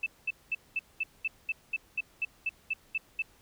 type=tone bursts; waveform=sine; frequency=2637 Hz; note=E7; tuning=in tune; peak=-27 dBFS; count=14; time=0.03-3.222 s; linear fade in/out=5 ms; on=33 ms; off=210 ms; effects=pink hiss -62 dBFS RMS until 3.41 s